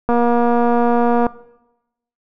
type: click train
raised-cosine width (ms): 1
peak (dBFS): -4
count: 281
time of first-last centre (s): 0.09-1.266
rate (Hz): 238
effects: noise-tail reverb RT60 0.9 s tail -19 dB re dry